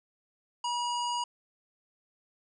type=harmonic tone; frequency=963 Hz; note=B5; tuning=44 cents flat; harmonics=1 / 3 / 5 / 7 / 9; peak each=-30 / -37 / -41 / -43 / -48 dBFS; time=0.64-1.24 s; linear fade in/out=5 ms; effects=none